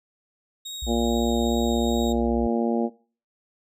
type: tone with vibrato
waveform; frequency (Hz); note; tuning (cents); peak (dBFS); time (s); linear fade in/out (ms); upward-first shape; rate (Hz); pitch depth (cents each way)
30% pulse; 3751; A#7; +10; -30; 0.65-2.13; 10; sine; 2.4; 10
type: tone with pitch glide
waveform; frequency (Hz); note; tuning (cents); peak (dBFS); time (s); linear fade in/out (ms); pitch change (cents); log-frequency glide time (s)
sine; 60.3 to 62.46; B1 to B1; -41 to +20; -28; 0.82-2.47; 5; +61; 1.25-1.44
type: harmonic tone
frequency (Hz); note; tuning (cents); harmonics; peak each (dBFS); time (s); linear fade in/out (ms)
116.54; A#2; 0; 2 / 3 / 4 / 5 / 6 / 7; -23 / -27 / -29 / -31 / -33 / -34; 0.86-2.9; 50
effects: noise-tail reverb RT60 0.4 s tail -20 dB re dry

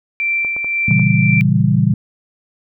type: tone with tremolo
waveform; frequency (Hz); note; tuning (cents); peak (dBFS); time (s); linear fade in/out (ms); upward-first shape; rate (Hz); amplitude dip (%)
sine; 2349; D7; 0; -14; 0.2-1.41; 0; sine; 1.9; 40
type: clicks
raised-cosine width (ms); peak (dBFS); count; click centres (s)
1; -19; 5; 0.448 / 0.565 / 0.645 / 0.91 / 0.995
type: chord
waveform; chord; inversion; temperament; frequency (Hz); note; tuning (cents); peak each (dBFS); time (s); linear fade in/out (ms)
sine; A# diminished seventh; none; equal; 116.54 / 138.59 / 164.81 / 196; A#2 / C#3 / E3 / G3; 0 / 0 / 0 / 0; -16; 0.88-1.94; 5
effects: none

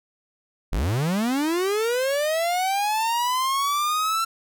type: linear sweep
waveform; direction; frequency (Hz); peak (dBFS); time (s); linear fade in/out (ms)
45% pulse; up; 35 to 1350; -21; 0.72-4.25; 10
effects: none

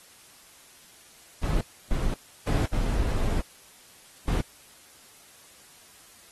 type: noise bursts at uneven times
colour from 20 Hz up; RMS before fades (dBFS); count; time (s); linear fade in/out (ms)
brown; -25; 5; 1.43-1.61 / 1.91-2.14 / 2.47-2.66 / 2.73-3.41 / 4.28-4.41; 2
effects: white hiss -53 dBFS RMS until 6.31 s + AAC 32 kbps

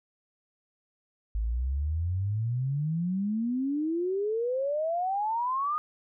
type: exponential sweep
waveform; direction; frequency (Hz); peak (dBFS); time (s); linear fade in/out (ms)
sine; up; 51.91 to 1244.5; -26; 1.35-5.78; 0
effects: none

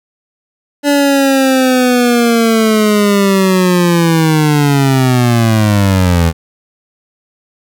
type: linear sweep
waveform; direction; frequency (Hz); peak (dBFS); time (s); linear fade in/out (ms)
25% pulse; down; 289.4 to 80.6; -4; 0.83-6.33; 50
effects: none

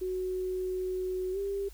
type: tone with pitch glide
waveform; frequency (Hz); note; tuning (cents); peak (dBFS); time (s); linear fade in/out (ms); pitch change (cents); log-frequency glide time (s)
sine; 370 to 396.6; F#4 to G4; 0 to +20; -30; 0.01-1.69; 10; +120; 1.32-1.38
effects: added 50 Hz sine -47 dBFS peak until 1.73 s + white hiss -58 dBFS RMS until 1.73 s

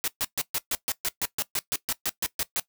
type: noise bursts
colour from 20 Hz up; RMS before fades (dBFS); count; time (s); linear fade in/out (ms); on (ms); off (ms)
white; -27; 16; 0.04-2.598; 0; 38; 130
effects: noise-tail reverb RT60 0.1 s tail -18 dB re dry

